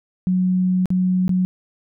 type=tone with dropouts; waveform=sine; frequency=183.8 Hz; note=F#3; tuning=11 cents flat; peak=-15 dBFS; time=0.27-1.45 s; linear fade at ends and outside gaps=0 ms; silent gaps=0.857-0.904 / 1.28-1.293 s; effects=none